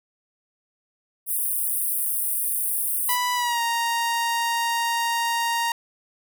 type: high-pass noise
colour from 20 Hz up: pink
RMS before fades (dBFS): -25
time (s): 1.26-3.18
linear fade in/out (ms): 50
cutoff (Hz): 8900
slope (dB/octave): 96
type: tone with pitch glide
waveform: sawtooth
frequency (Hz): 987.8 to 932.4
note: B5 to A#5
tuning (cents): 0 to 0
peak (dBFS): -18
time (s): 3.09-5.72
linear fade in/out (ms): 2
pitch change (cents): -100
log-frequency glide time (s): 3.35-3.61
effects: none